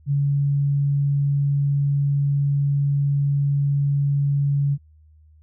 sine tone, 141.5 Hz, C#3, 36 cents sharp, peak -17 dBFS, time 0.06-4.78 s, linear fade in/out 50 ms, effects added 77 Hz sine -49 dBFS peak until 5.42 s

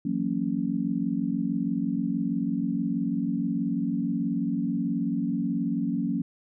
sine chord, F# dominant seventh, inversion third, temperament just, 166.5 / 185 / 231.2 / 277.5 Hz, E3 / F#3 / A#3 / C#4, +18 / 0 / -14 / +2 cents, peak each -34 / -30 / -29 / -29 dBFS, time 0.05-6.22 s, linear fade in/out 5 ms, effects none

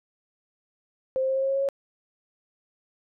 sine tone with pitch steps, 523.3 / 527.2 / 531.2 / 535.2 / 539.3 / 543.3 / 547.4 / 551.5 Hz, C5 / C5 / C5 / C5 / C#5 / C#5 / C#5 / C#5, 0 / +13 / +26 / +39 / -48 / -35 / -22 / -9 cents, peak -22 dBFS, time 1.16-1.688 s, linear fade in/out 0 ms, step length 66 ms, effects none

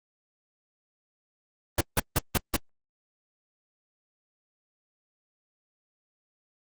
pink noise bursts, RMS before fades -22 dBFS, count 5, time 1.78-2.565 s, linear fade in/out 5 ms, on 29 ms, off 160 ms, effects Opus 24 kbps

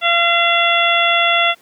harmonic tone, 684 Hz, F5, 36 cents flat, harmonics 1 / 2 / 3 / 4 / 5, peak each -18 / -18 / -18 / -18 / -18 dBFS, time 0.01-1.55 s, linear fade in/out 50 ms, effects pink hiss -51 dBFS RMS until 1.61 s + high-pass 200 Hz 12 dB/octave

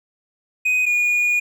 triangle tone pair in turn, 2500 / 2444 Hz, D#7 / D#7, +8 / -32 cents, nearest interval unison, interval 40 cents, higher first, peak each -14 dBFS, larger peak neither, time 0.65-0.86 / 0.86-1.4 s, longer second, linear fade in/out 10 ms, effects none

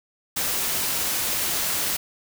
white noise, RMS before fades -25 dBFS, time 0.36-1.97 s, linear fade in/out 10 ms, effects none

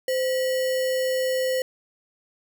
sine tone with sample-and-hold, 517 Hz, C5, 21 cents flat, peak -21 dBFS, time 0.08-1.62 s, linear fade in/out 2 ms, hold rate 2450 Hz, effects none

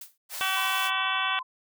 blue noise with exponential decay, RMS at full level -37 dBFS, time 0.01-0.18 s, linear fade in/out 5 ms, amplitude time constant 35 ms
white high-pass noise, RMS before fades -36 dBFS, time 0.29-0.91 s, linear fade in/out 50 ms, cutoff 560 Hz, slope 24 dB/octave
harmonic tone, 381 Hz, G4, 49 cents flat, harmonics 2 / 3 / 4 / 5 / 6 / 7 / 8 / 9, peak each -35 / -31 / -31 / -37 / -37 / -32 / -35 / -33 dBFS, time 0.41-1.39 s, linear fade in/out 0 ms
sine tone with tremolo, 1028 Hz, C6, 31 cents flat, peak -33 dBFS, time 0.56-1.43 s, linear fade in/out 10 ms, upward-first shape square, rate 12 Hz, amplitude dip 30%
effects none

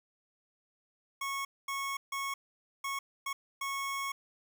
25% pulse tone bursts at uneven times, 1100 Hz, C#6, 14 cents flat, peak -30 dBFS, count 6, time 1.21-1.45 / 1.68-1.97 / 2.12-2.34 / 2.84-2.99 / 3.26-3.33 / 3.61-4.12 s, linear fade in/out 5 ms, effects none

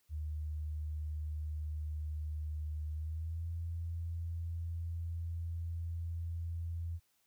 sine tone with pitch glide, 76.5 to 83.91 Hz, D#2 to E2, -29 to +31 cents, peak -36 dBFS, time 0.09-7 s, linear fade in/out 50 ms, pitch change +160 cents, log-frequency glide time 2.91-3.47 s, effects white hiss -75 dBFS RMS until 7.26 s

